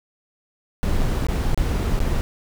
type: noise with dropouts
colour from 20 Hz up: brown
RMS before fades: -20 dBFS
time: 0.83-2.21 s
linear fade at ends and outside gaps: 0 ms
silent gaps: 1.013-1.018 / 1.267-1.285 / 1.545-1.576 / 1.992-2.003 s
effects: none